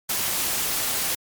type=noise; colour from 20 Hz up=white; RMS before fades=-25 dBFS; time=0.09-1.15 s; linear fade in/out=5 ms; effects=MP3 96 kbps